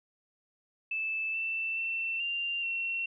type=tone with pitch steps; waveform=sine; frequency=2631 / 2665 / 2687 / 2784 / 2721 Hz; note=E7 / E7 / E7 / F7 / F7; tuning=-4 / +18 / +33 / -6 / -46 cents; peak=-30 dBFS; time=0.91-3.06 s; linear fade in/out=5 ms; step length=430 ms; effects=none